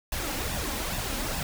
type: noise with flanger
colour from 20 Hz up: pink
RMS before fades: -31 dBFS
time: 0.12-1.43 s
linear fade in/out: 2 ms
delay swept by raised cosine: 1.1 to 3.8 ms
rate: 2.4 Hz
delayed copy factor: +0.6
effects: none